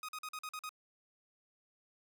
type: tone bursts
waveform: sawtooth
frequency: 1251 Hz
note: D#6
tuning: 9 cents sharp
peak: -37 dBFS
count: 7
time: 0.03-0.692 s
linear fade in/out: 2 ms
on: 56 ms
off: 45 ms
effects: none